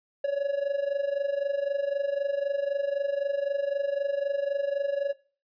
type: tone with amplitude modulation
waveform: triangle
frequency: 562 Hz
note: C#5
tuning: 24 cents sharp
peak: -20 dBFS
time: 0.24-5.13 s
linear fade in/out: 5 ms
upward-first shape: sine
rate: 23.9 Hz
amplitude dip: 80%
effects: noise-tail reverb RT60 0.4 s tail -21 dB re dry + resampled to 11025 Hz